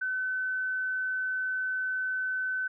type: tone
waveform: sine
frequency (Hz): 1517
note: F#6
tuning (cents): +43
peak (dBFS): -28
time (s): 0.01-2.68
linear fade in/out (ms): 10
effects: none